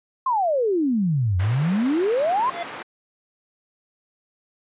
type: exponential two-way sweep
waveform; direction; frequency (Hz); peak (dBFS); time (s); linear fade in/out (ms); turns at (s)
sine; down then up; 1087 to 87.31 to 1087; -18; 0.26-2.5; 5; 1.38
type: band-pass noise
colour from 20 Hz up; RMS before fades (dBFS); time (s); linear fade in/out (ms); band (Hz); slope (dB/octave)
white; -36; 1.39-2.83; 10; 210 to 1800; 12
type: tone with exponential growth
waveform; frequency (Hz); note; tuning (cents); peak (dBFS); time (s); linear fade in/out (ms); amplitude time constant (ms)
square; 689; F5; -24; -24; 2.37-2.63; 5; 55
effects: resampled to 8000 Hz